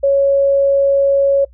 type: tone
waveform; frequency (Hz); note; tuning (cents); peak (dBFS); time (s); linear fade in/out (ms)
sine; 554.4; C#5; 0; -9; 0.03-1.45; 10
effects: noise-tail reverb RT60 0.1 s tail -23 dB re dry + added 60 Hz sine -41 dBFS peak until 1.53 s